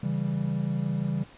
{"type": "chord", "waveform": "triangle", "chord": "C# diminished", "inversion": "none", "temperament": "equal", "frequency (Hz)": [138.59, 164.81, 196], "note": ["C#3", "E3", "G3"], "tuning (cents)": [0, 0, 0], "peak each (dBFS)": -28, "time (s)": [0.03, 1.24], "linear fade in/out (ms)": 5, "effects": ["pink hiss -52 dBFS RMS until 1.37 s", "resampled to 8000 Hz"]}